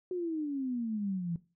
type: exponential sweep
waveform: sine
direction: down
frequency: 370.2 to 164.81 Hz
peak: -31 dBFS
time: 0.11-1.36 s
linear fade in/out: 2 ms
effects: noise-tail reverb RT60 0.3 s tail -17 dB re dry